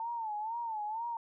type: tone with vibrato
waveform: sine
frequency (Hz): 889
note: A5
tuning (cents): +18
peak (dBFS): -34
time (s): 0-1.17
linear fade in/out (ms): 2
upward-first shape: sine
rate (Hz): 2.1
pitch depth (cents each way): 110
effects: none